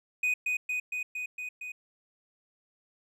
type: tone with echo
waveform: triangle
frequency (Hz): 2491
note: D#7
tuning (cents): +1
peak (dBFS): -23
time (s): 0.23-0.34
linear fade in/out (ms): 5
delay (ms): 230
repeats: 6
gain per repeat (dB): -2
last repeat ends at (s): 1.72
effects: none